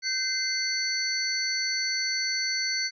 sine tone cluster, 1545 / 2073 / 4457 / 5950 Hz, G6 / C7 / C#8 / F#8, -26 / -17 / +9 / +9 cents, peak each -35 / -31 / -28 / -34 dBFS, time 0.02-2.91 s, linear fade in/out 50 ms, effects none

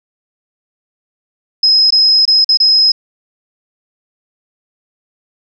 sine tone with dropouts, 5110 Hz, D#8, 45 cents sharp, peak -6 dBFS, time 1.63-2.92 s, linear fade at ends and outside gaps 5 ms, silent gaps 1.906-1.923 / 2.254-2.277 / 2.445-2.49 / 2.573-2.601 s, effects none

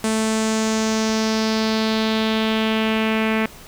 sawtooth tone with low-pass filter sweep, 220 Hz, A3, in tune, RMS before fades -20 dBFS, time 0.04-3.46 s, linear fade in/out 2 ms, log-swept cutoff 8900 to 2300 Hz, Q 2.8, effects pink hiss -42 dBFS RMS until 3.67 s

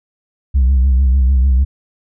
sine tone with vibrato, 65.4 Hz, C2, in tune, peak -6 dBFS, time 0.54-1.65 s, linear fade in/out 20 ms, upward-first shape sine, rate 6.7 Hz, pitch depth 83 cents each way, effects tanh soft clip ceiling -7 dBFS

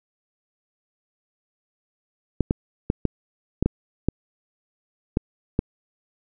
clicks, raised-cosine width 3 ms, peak -6 dBFS, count 9, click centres 2.407 / 2.509 / 2.901 / 3.053 / 3.626 / 3.66 / 4.086 / 5.171 / 5.591 s, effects none

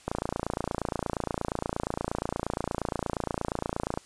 click train, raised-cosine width 1 ms, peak -14 dBFS, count 112, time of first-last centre 0.08-3.975 s, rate 28.5 Hz, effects white hiss -55 dBFS RMS until 4.05 s + resampled to 22050 Hz

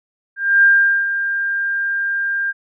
sine tone with ADSR envelope, 1598 Hz, G6, 33 cents sharp, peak -7 dBFS, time 0.36-2.53 s, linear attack 270 ms, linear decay 430 ms, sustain -10 dB, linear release 33 ms, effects none

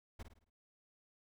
brown noise with echo, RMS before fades -44 dBFS, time 0.19-0.23 s, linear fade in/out 10 ms, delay 54 ms, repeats 5, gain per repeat -7 dB, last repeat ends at 0.5 s, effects none

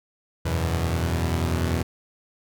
sawtooth chord, E suspended second, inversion none, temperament equal, 82.41 / 92.5 / 123.47 Hz, E2 / F#2 / B2, 0 / 0 / 0 cents, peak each -20 / -25 / -25 dBFS, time 0.45-1.83 s, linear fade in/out 10 ms, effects none

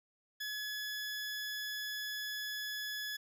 20% pulse tone, 1700 Hz, G#6, 40 cents sharp, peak -33 dBFS, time 0.4-3.17 s, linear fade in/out 10 ms, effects none

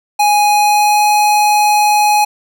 square tone with pitch glide, 830.6 to 837.3 Hz, G#5 to G#5, 0 to +14 cents, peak -9 dBFS, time 0.19-2.25 s, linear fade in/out 10 ms, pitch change +14 cents, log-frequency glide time 0.45-1.05 s, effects none

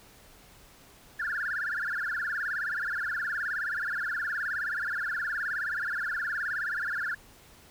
sine tone with vibrato, 1568 Hz, G6, in tune, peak -28 dBFS, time 1.19-7.15 s, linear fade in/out 10 ms, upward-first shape sine, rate 19 Hz, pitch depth 220 cents each way, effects tanh soft clip ceiling -24 dBFS + pink hiss -55 dBFS RMS until 7.7 s

